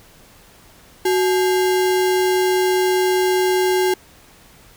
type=tone with sample-and-hold; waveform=sine; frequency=370 Hz; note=F#4; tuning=in tune; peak=-14 dBFS; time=1.05-3.94 s; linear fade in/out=5 ms; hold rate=1225 Hz; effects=pink hiss -48 dBFS RMS until 4.76 s